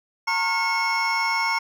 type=tone cluster; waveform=triangle; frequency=914 / 1088 / 1420 / 2187 / 5420 Hz; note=A#5 / C#6 / F6 / C#7 / E8; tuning=-34 / -33 / +28 / -24 / +47 cents; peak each=-23 / -28 / -29 / -23 / -29 dBFS; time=0.27-1.59 s; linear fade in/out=10 ms; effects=none